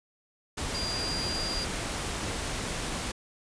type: tone in noise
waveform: sine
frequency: 4787 Hz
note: D8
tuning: 32 cents sharp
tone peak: -32 dBFS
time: 0.74-1.65 s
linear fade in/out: 10 ms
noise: pink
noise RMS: -33 dBFS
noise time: 0.57-3.12 s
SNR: -2 dB
effects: resampled to 22050 Hz